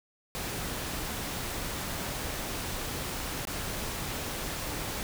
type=noise with dropouts; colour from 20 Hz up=pink; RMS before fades=-35 dBFS; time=0.35-5.03 s; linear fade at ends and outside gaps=0 ms; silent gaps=3.452-3.472 s; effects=none